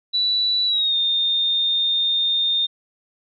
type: tone with pitch glide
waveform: sine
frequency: 3951 to 3644 Hz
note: B7 to A#7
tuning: 0 to -40 cents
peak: -17 dBFS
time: 0.13-2.67 s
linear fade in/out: 20 ms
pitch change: -140 cents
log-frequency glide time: 0.66-0.96 s
effects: none